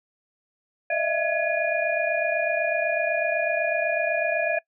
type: tone cluster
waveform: sine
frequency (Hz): 611 / 651 / 679 / 1680 / 2436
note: D#5 / E5 / F5 / G#6 / D#7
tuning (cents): -32 / -22 / -49 / +19 / -37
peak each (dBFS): -28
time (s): 0.9-4.59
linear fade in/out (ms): 5
effects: noise-tail reverb RT60 0.1 s tail -23 dB re dry